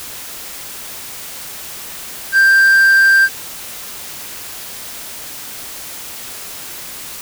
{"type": "tone", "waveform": "triangle", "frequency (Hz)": 1578, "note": "G6", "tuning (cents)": 11, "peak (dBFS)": -5, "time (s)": [2.32, 3.29], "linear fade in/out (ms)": 50, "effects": ["white hiss -30 dBFS RMS until 7.21 s"]}